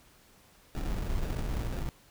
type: noise with sample-and-hold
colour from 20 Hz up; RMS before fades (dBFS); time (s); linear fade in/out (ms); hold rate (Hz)
brown; -32; 0.75-1.89; 0; 1050
effects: pink hiss -60 dBFS RMS until 2.1 s